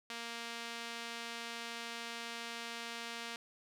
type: tone with band-pass filter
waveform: sawtooth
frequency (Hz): 233.1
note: A#3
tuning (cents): 0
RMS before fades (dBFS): -44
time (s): 0.1-3.36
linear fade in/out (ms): 2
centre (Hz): 3300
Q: 0.77
effects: none